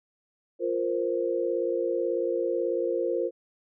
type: chord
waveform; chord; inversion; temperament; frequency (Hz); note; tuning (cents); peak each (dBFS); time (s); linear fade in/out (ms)
sine; F suspended fourth; none; just; 349.2 / 465.6 / 523.8; F4 / Bb4 / C5; 0 / -2 / +2; -29; 0.59-3.31; 50
effects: none